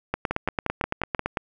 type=two click trains; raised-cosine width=0.5 ms; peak=-10 / -9 dBFS; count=6 / 12; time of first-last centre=0.31-1.193 / 0.14-1.372 s; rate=5.66 / 8.93 Hz; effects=none